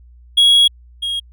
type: tone pair in turn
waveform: triangle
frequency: 3322 / 3274 Hz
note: G#7 / G#7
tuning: 0 / -25 cents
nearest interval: unison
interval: 25 cents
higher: first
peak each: -6 / -17 dBFS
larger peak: first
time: 0.37-0.68 / 1.02-1.2 s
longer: first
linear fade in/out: 10 ms
effects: added 60 Hz sine -41 dBFS peak until 1.32 s